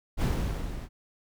brown noise with level ramp, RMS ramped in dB -23 to -39 dBFS, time 0.17-0.89 s, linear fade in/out 50 ms, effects none

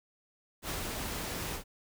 pink noise with ADSR envelope, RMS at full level -35 dBFS, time 0.62-1.64 s, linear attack 74 ms, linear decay 94 ms, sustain -2 dB, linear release 100 ms, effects none

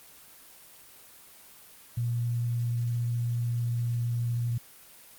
sine tone, 119 Hz, A#2, 36 cents sharp, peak -26 dBFS, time 1.97-4.58 s, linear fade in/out 5 ms, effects white hiss -52 dBFS RMS until 5.18 s + Opus 24 kbps

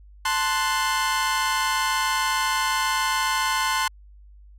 sawtooth chord, F# diminished, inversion first, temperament equal, 880 / 1046.5 / 1480 Hz, A5 / C6 / F#6, 0 / 0 / 0 cents, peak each -23 / -20 / -24 dBFS, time 0.25-3.88 s, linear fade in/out 5 ms, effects added 50 Hz sine -45 dBFS peak until 4.58 s + low-pass 12000 Hz 12 dB/octave

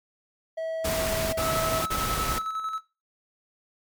triangle tone, 648 Hz, E5, 30 cents flat, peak -26 dBFS, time 0.57-1.82 s, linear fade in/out 10 ms
pink noise bursts, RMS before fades -29 dBFS, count 3, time 0.84-2.39 s, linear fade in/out 10 ms, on 490 ms, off 40 ms
triangle tone with tremolo, 1300 Hz, E6, 24 cents flat, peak -25 dBFS, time 1.37-2.81 s, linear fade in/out 50 ms, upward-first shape square, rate 11 Hz, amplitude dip 45%
effects noise-tail reverb RT60 0.3 s tail -18 dB re dry + MP3 96 kbps

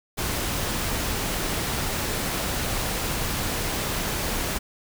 pink noise, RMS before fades -27 dBFS, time 0.17-4.59 s, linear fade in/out 20 ms, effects none

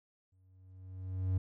triangle tone with exponential growth, 93.3 Hz, F#2, 15 cents sharp, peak -25 dBFS, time 0.32-1.38 s, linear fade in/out 5 ms, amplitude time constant 230 ms, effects none

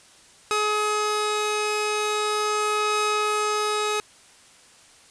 sawtooth tone pair together, 422.8 / 1268 Hz, G#4 / D#6, +31 / +32 cents, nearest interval octave + perfect fifth, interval 1901 cents, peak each -21 dBFS, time 0.51-4 s, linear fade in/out 0 ms, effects white hiss -52 dBFS RMS until 5.1 s + resampled to 22050 Hz

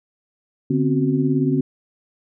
sine tone cluster, 146.3 / 250.5 / 268.4 / 370.9 Hz, D3 / B3 / C4 / F#4, -6 / +25 / +44 / +4 cents, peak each -21 / -22 / -20 / -25 dBFS, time 0.7-1.61 s, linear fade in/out 5 ms, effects none

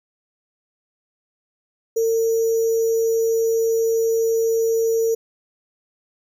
sine tone with sample-and-hold, 453.9 Hz, A#4, 46 cents flat, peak -16 dBFS, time 1.96-5.15 s, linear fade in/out 10 ms, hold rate 6300 Hz, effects none

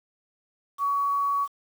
sine tone, 1127 Hz, C#6, 28 cents sharp, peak -22 dBFS, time 0.78-1.48 s, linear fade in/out 50 ms, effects 8-bit

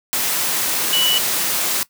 sine tone in noise, 2958 Hz, F#7, 1 cent flat, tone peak -15 dBFS, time 0.93-1.18 s, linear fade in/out 0 ms, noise white, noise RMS -20 dBFS, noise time 0.13-1.83 s, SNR +2 dB, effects noise-tail reverb RT60 0.1 s tail -18 dB re dry + high-pass 150 Hz 12 dB/octave

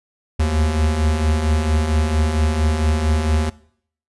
square beating tone pair, 73.8 / 78.2 Hz, D2 / D#2, +9 / +9 cents, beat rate 4.4 Hz, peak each -24 / -17 dBFS, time 0.39-3.5 s, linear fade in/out 10 ms, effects noise-tail reverb RT60 0.6 s tail -20 dB re dry + resampled to 24000 Hz

